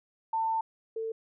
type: tone pair in turn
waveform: sine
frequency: 895 / 447.5 Hz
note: A5 / A4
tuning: +29 / +29 cents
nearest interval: octave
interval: 1200 cents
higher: first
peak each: -26 / -31 dBFS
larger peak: first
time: 0.33-0.61 / 0.96-1.12 s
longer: first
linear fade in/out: 5 ms
effects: none